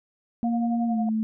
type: tone with pitch glide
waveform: sine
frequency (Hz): 232.6 to 219.5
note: A#3 to A3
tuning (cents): -4 to -4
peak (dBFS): -22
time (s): 0.43-1.23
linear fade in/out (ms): 0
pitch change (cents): -100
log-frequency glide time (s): 0.86-0.99
type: tone with tremolo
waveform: sine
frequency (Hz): 710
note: F5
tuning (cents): +28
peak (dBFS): -28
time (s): 0.44-1.09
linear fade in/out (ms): 2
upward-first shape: sine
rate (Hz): 11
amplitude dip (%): 70
effects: none